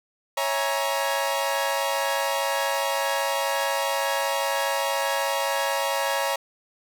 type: chord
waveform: sawtooth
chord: A# half-diminished seventh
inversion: first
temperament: equal with one note detuned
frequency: 554.4 / 659.3 / 830.6 / 943.2 Hz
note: C#5 / E5 / G#5 / A#5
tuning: 0 / 0 / 0 / +20 cents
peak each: -23 / -28 / -27 / -24 dBFS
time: 0.37-6.36 s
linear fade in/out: 5 ms
effects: none